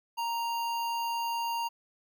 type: tone with notch filter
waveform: square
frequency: 932.3 Hz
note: A#5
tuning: in tune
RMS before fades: -32 dBFS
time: 0.17-1.69 s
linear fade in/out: 20 ms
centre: 8200 Hz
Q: 1.8
effects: none